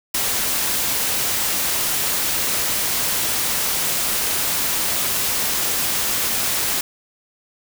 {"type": "noise with ADSR envelope", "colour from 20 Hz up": "white", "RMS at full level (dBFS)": -18, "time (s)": [0.14, 6.81], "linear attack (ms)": 8, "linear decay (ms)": 7, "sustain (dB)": -3, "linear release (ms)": 4, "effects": []}